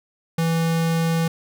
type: tone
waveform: square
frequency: 164.81 Hz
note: E3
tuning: in tune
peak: -19 dBFS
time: 0.38-1.28 s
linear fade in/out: 5 ms
effects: none